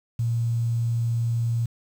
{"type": "tone", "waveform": "sine", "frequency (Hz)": 116.4, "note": "A#2", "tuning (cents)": -2, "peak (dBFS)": -21, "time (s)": [0.19, 1.66], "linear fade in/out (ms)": 5, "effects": ["8-bit"]}